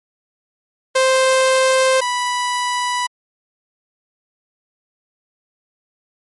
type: tone pair in turn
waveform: sawtooth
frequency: 523.3 / 985.1 Hz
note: C5 / B5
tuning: 0 / -5 cents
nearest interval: major seventh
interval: 1095 cents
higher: second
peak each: -8 / -14 dBFS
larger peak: first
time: 0.95-2.01 / 2.01-3.07 s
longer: neither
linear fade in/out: 10 ms
effects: MP3 48 kbps